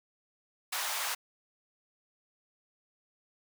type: high-pass noise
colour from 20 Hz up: pink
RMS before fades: -34 dBFS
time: 0.72-1.15 s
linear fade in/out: 10 ms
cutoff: 780 Hz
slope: 24 dB/octave
effects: none